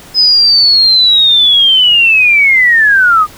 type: linear sweep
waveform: sine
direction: down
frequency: 5090 to 1200 Hz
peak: -4 dBFS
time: 0.14-3.27 s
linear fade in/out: 50 ms
effects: pink hiss -35 dBFS RMS until 3.37 s